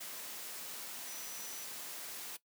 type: tone in noise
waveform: sine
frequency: 5920 Hz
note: F#8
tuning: in tune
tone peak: -48 dBFS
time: 1.07-1.65 s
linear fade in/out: 10 ms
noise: white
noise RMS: -45 dBFS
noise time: 0-2.37 s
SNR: -6 dB
effects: noise-tail reverb RT60 0.1 s tail -17 dB re dry + high-pass 200 Hz 12 dB/octave